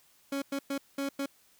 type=tone bursts at uneven times; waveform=30% pulse; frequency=277.2 Hz; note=C#4; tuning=in tune; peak=-28 dBFS; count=5; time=0.32-0.42 / 0.52-0.59 / 0.7-0.78 / 0.98-1.09 / 1.19-1.26 s; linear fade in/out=5 ms; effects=white hiss -64 dBFS RMS until 1.59 s